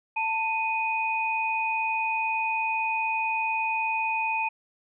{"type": "tone pair together", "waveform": "sine", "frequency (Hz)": [891.2, 2489], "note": ["A5", "D#7"], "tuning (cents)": [22, 0], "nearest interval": "octave + tritone", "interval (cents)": 1778, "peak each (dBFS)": -27, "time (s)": [0.16, 4.49], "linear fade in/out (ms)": 10, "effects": []}